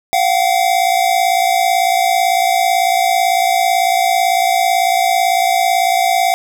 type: tone pair together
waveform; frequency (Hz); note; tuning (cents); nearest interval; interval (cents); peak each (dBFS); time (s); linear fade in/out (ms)
square; 698.5 / 756.5; F5 / F#5; 0 / +38; minor second; 138; -15 / -15; 0.13-6.34; 0
effects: none